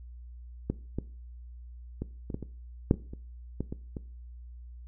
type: clicks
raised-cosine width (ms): 3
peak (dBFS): -15 / -18 / -20 / -24 / -19 / -24 / -7 / -27 / -28 / -18 / -22 / -23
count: 12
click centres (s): 0.7 / 0.986 / 2.02 / 2.302 / 2.344 / 2.427 / 2.911 / 2.941 / 3.135 / 3.606 / 3.725 / 3.968
effects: noise-tail reverb RT60 0.4 s tail -19 dB re dry + added 60 Hz sine -43 dBFS peak until 4.87 s